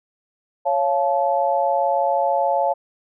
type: chord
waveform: sine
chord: Db augmented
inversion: none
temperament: just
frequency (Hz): 554.4 / 693 / 866.2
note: Db5 / F5 / A5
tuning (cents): 0 / -14 / -27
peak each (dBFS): -21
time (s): 0.65-2.74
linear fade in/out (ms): 20
effects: none